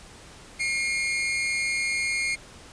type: tone pair together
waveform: 40% pulse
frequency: 2149 / 2391 Hz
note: C7 / D7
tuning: +46 / +30 cents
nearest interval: major second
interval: 184 cents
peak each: -24 / -32 dBFS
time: 0.59-2.36 s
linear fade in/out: 20 ms
effects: pink hiss -47 dBFS RMS until 2.72 s + resampled to 22050 Hz